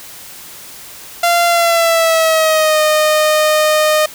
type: tone with pitch glide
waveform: sawtooth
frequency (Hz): 690 to 614.7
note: F5 to D#5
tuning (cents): -21 to -21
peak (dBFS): -6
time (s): 1.23-4.06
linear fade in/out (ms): 5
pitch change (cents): -200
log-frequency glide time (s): 1.47-2.81
effects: white hiss -34 dBFS RMS until 4.14 s